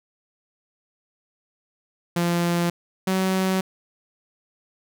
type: tone pair in turn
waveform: sawtooth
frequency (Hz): 172.4 / 188.59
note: F3 / F#3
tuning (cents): -22 / +33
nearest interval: major second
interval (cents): 155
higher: second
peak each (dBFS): -16 / -16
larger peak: neither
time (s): 2.16-2.7 / 3.07-3.61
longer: neither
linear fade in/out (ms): 5
effects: none